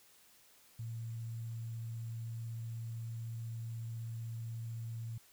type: tone with sample-and-hold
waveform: sine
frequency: 114.5 Hz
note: A#2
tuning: 31 cents flat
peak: -39 dBFS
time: 0.79-5.18 s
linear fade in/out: 5 ms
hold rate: 7350 Hz
effects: white hiss -64 dBFS RMS until 5.32 s